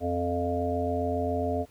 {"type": "harmonic tone", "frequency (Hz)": 87.31, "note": "F2", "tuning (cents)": 0, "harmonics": [1, 3, 5, 7, 8], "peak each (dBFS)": [-32, -32, -32, -32, -32], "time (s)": [0, 1.66], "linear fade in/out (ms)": 50, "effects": ["pink hiss -60 dBFS RMS until 1.7 s"]}